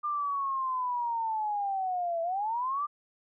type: linear two-way sweep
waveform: sine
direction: down then up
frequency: 1202 to 659.3 to 1202 Hz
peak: -28 dBFS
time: 0.03-2.87 s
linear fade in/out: 20 ms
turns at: 2.22 s
effects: none